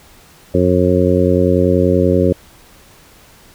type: harmonic tone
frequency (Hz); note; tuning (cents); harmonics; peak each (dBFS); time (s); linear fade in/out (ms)
90.4; F#2; -40; 1 / 2 / 3 / 4 / 5 / 6; -17 / -17 / -17 / -17 / -17 / -17; 0.54-2.33; 5
effects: pink hiss -45 dBFS RMS until 3.54 s